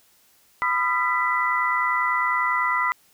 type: tone cluster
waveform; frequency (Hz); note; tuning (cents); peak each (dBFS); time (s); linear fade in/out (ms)
sine; 1000 / 1228 / 1358 / 1984; B5 / D#6 / F6 / B6; +21 / -23 / -49 / +7; -24 / -27 / -27 / -24; 0.62-2.92; 0
effects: white hiss -59 dBFS RMS until 3.13 s